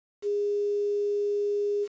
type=tone with quantisation; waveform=sine; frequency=410 Hz; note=G#4; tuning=22 cents flat; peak=-24 dBFS; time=0.22-1.88 s; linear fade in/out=50 ms; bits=8; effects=resampled to 16000 Hz